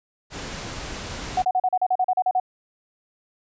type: noise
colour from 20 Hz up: pink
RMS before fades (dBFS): -33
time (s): 0.3-1.45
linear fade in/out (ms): 50
type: tone bursts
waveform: sine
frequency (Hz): 740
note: F#5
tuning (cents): 0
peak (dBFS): -17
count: 12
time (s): 1.37-2.4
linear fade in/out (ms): 5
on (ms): 51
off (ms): 38
effects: resampled to 16000 Hz